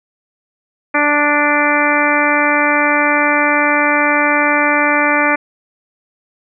harmonic tone, 293.6 Hz, D4, in tune, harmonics 1 / 2 / 3 / 4 / 5 / 6 / 7 / 8, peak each -19 / -19 / -19 / -19 / -19 / -19 / -19 / -19 dBFS, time 0.94-5.36 s, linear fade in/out 10 ms, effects none

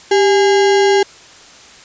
sine tone with sample-and-hold, 394.1 Hz, G4, 9 cents sharp, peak -8 dBFS, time 0.11-1.03 s, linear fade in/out 5 ms, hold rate 1225 Hz, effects white hiss -40 dBFS RMS until 1.84 s + resampled to 16000 Hz

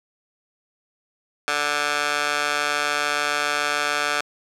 15% pulse tone with high-pass filter, 146.83 Hz, D3, in tune, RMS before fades -23 dBFS, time 1.48-4.21 s, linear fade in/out 0 ms, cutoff 1100 Hz, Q 1.2, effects low-pass 8000 Hz 12 dB/octave

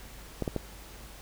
clicks, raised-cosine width 2 ms, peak -16 dBFS, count 3, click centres 0.423 / 0.478 / 0.563 s, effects added 50 Hz sine -49 dBFS peak until 1.21 s + pink hiss -49 dBFS RMS until 1.21 s

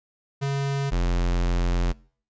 square tone pair in turn, 138.9 / 43.75 Hz, C#3 / F1, +4 / +4 cents, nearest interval octave + minor sixth, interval 2000 cents, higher first, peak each -24 / -21 dBFS, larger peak second, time 0.41-0.91 / 0.91-1.93 s, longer second, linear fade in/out 20 ms, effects noise-tail reverb RT60 0.5 s tail -24 dB re dry + resampled to 16000 Hz

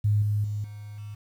sine tone with level steps, 104.4 Hz, G#2, 10 cents sharp, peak -19 / -22 / -27 / -37 / -35 dBFS, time 0.04-1.15 s, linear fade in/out 10 ms, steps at 0.22 / 0.44 / 0.64 / 0.98 s, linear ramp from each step 2 ms, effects 9-bit

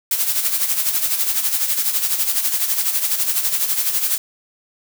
blue noise with tremolo, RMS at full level -17 dBFS, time 0.11-4.18 s, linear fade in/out 2 ms, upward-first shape sine, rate 12 Hz, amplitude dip 60%, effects none

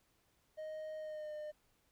triangle tone with pitch glide, 622.3 to 605.3 Hz, D#5 to D#5, 0 to -48 cents, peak -40 dBFS, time 0.57-1.52 s, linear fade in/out 20 ms, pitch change -48 cents, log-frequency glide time 0.98-1.33 s, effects pink hiss -75 dBFS RMS until 1.91 s

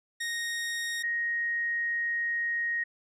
sawtooth / sine tone pair in turn, 1864.7 / 1873.9 Hz, A#6 / A#6, 0 / +9 cents, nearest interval unison, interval 9 cents, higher second, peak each -27 dBFS, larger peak neither, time 0.2-1.03 / 1.03-2.84 s, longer second, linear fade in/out 10 ms, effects low-pass 11000 Hz 12 dB/octave

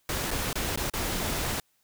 pink noise with dropouts, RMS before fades -30 dBFS, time 0.09-1.6 s, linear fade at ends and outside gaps 2 ms, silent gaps 0.308-0.312 / 0.53-0.555 / 0.76-0.774 / 0.899-0.936 s, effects white hiss -70 dBFS RMS until 1.83 s

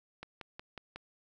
click train, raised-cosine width 0.3 ms, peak -27 dBFS, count 5, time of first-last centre 0.23-0.96 s, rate 5.48 Hz, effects none

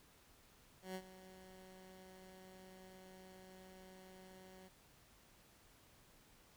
15% pulse tone with ADSR envelope, 187 Hz, F#3, 19 cents sharp, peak -36 dBFS, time 0.82-4.69 s, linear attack 130 ms, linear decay 63 ms, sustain -15 dB, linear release 20 ms, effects pink hiss -67 dBFS RMS until 6.56 s

